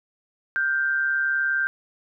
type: tone pair together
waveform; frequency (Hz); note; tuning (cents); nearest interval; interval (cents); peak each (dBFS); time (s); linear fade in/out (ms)
sine; 1428.2 / 1568; F6 / G6; +38 / 0; major second; 162; -28 / -21; 0.56-1.67; 0
effects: none